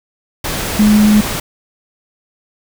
sine tone in noise, 210.9 Hz, G#3, 27 cents sharp, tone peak -6 dBFS, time 0.79-1.21 s, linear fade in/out 5 ms, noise pink, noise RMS -20 dBFS, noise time 0.44-1.4 s, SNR +11 dB, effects none

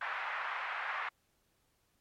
white band-pass noise, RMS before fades -38 dBFS, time 0.01-1.09 s, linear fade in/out 5 ms, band 800 to 2000 Hz, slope 24 dB/octave, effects pink hiss -75 dBFS RMS until 2 s + MP3 64 kbps

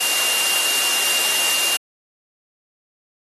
sine tone in noise, 2794 Hz, F7, in tune, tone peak -22 dBFS, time 0-1.77 s, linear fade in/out 10 ms, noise white, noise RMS -20 dBFS, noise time 0-1.77 s, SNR -5 dB, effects high-pass 400 Hz 12 dB/octave + AAC 32 kbps

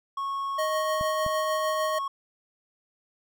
triangle tone, 1100 Hz, C#6, 14 cents flat, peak -26 dBFS, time 0.17-2.08 s, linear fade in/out 5 ms
square tone with tremolo, 624 Hz, D#5, 5 cents sharp, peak -26 dBFS, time 0.58-1.99 s, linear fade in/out 10 ms, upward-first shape triangle, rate 6.6 Hz, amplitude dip 35%
clicks, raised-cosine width 5 ms, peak -24 dBFS, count 2, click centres 1.011 / 1.264 s
effects none

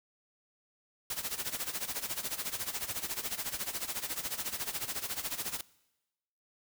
white noise with tremolo, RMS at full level -34 dBFS, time 1.1-5.61 s, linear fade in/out 2 ms, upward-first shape sine, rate 14 Hz, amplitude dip 80%, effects noise-tail reverb RT60 1.0 s tail -22 dB re dry

